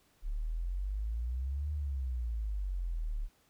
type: exponential two-way sweep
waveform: sine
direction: up then down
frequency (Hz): 34.65 to 75.8 to 34.91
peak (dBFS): -32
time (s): 0.22-3.29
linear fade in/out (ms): 50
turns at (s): 1.72
effects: pink hiss -69 dBFS RMS until 3.49 s